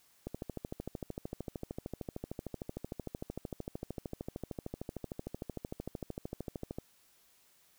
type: click train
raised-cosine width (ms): 2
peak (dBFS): -25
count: 87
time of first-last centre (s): 0.27-6.785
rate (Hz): 13.2
effects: white hiss -67 dBFS RMS until 7.78 s